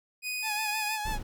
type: tone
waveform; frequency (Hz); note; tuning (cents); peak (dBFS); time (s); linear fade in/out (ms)
sawtooth; 2489; D#7; 0; -28; 0.22-0.99; 50
type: tone with vibrato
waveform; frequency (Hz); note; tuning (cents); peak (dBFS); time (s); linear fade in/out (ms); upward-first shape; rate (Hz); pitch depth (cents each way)
sawtooth; 856; A5; -48; -28; 0.42-1.19; 50; sine; 6.3; 47
type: noise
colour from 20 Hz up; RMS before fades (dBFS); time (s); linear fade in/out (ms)
brown; -34; 1.05-1.23; 5
effects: none